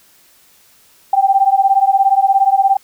sine beating tone pair, 774 / 791 Hz, G5 / G5, -22 / +15 cents, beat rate 17 Hz, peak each -12 dBFS, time 1.13-2.77 s, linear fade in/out 5 ms, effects white hiss -50 dBFS RMS until 2.83 s

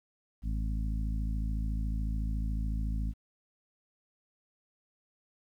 harmonic tone, 53.9 Hz, A1, 35 cents flat, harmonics 1 / 2 / 3 / 4 / 5, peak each -30 / -40 / -42 / -42 / -47 dBFS, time 0.42-3.14 s, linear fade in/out 50 ms, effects 11-bit

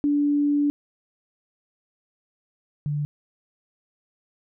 sine tone pair in turn, 290 / 147.02 Hz, D4 / D3, -22 / +2 cents, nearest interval octave, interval 1176 cents, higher first, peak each -18 / -23 dBFS, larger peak first, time 0.04-0.7 / 2.86-3.05 s, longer first, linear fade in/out 0 ms, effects none

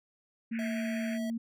sine tone with pitch glide, 228.1 to 229.6 Hz, A#3 to A#3, -37 to -26 cents, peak -31 dBFS, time 0.51-1.38 s, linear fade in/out 10 ms, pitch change +11 cents, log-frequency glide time 1.08-1.16 s
pink band-pass noise, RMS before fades -44 dBFS, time 0.51-1.19 s, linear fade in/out 50 ms, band 1500 to 2600 Hz, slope 96 dB/octave
square tone, 650 Hz, E5, 24 cents flat, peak -40 dBFS, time 0.59-1.3 s, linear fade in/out 0 ms
effects none

